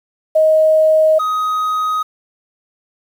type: tone pair in turn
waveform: sine / triangle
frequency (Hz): 628 / 1256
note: D#5 / D#6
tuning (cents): +16 / +16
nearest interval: octave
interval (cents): 1200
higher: second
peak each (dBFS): -8 / -13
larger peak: first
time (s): 0.35-1.19 / 1.19-2.03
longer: neither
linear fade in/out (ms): 10
effects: 7-bit